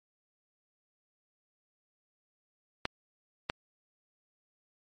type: clicks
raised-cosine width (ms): 0.3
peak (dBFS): -13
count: 2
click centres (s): 2.854 / 3.499
effects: MP3 48 kbps